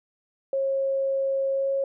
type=tone with pitch glide; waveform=sine; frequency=542 to 546.1 Hz; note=C#5 to C#5; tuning=-39 to -26 cents; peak=-22 dBFS; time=0.53-1.84 s; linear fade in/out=2 ms; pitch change=+13 cents; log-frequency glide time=1.51-1.71 s; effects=none